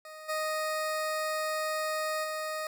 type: tone with level steps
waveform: 20% pulse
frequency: 622.3 Hz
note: D#5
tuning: in tune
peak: -39 / -25 / -28 dBFS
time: 0.05-2.67 s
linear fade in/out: 2 ms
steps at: 0.28 / 2.23 s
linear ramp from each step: 20 ms
effects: none